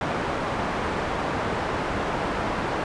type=low-pass noise; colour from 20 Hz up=white; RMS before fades=-27 dBFS; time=0.01-2.84 s; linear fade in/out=2 ms; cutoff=1100 Hz; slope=12 dB/octave; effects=resampled to 22050 Hz